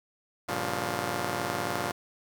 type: chord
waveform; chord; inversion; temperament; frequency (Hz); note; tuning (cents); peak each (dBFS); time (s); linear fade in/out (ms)
5% pulse; G half-diminished seventh; none; just; 98 / 117.6 / 141.12 / 176.4; G2 / Bb2 / Db3 / F3; 0 / +16 / +31 / +18; -25; 0.48-1.92; 10
effects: 9-bit